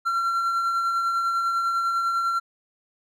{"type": "tone with tremolo", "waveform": "triangle", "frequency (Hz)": 1364, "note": "F6", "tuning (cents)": -41, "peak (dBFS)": -18, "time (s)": [0.05, 2.4], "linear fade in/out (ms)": 20, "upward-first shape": "triangle", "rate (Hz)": 10, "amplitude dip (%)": 35, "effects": []}